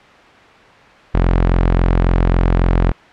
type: tone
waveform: sawtooth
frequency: 43.65 Hz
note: F1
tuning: in tune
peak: -7 dBFS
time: 1.14-2.92 s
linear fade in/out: 10 ms
effects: white hiss -42 dBFS RMS until 3.12 s + low-pass 2000 Hz 12 dB/octave